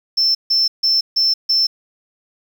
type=tone bursts; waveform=sine; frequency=5330 Hz; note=E8; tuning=18 cents sharp; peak=-11 dBFS; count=5; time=0.17-1.67 s; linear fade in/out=10 ms; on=180 ms; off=150 ms; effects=tanh soft clip ceiling -9 dBFS + 7-bit